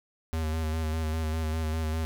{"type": "tone with vibrato", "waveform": "square", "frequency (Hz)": 79.3, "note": "D#2", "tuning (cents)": 33, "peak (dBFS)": -28, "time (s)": [0.33, 2.05], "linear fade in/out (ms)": 0, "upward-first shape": "square", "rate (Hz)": 5, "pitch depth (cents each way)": 27, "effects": []}